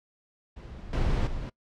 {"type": "noise with level steps", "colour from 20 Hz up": "brown", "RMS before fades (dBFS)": [-41, -25, -34], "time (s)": [0.56, 1.5], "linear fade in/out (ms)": 10, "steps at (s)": [0.93, 1.27], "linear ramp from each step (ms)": 2, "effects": ["noise-tail reverb RT60 0.1 s tail -23 dB re dry", "low-pass 5000 Hz 12 dB/octave"]}